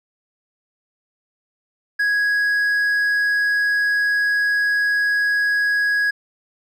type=tone with hard clipping; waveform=sine; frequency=1661.2 Hz; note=G#6; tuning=in tune; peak=-17 dBFS; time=1.99-6.11 s; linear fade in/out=10 ms; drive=3 dB; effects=none